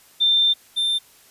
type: tone pair in turn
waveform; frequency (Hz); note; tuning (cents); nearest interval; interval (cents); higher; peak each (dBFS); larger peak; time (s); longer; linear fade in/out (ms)
sine / triangle; 3581 / 3581; A7 / A7; +30 / +30; unison; 0; neither; -14 / -17; first; 0.2-0.54 / 0.76-0.99; first; 20
effects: white hiss -52 dBFS RMS until 1.3 s + resampled to 32000 Hz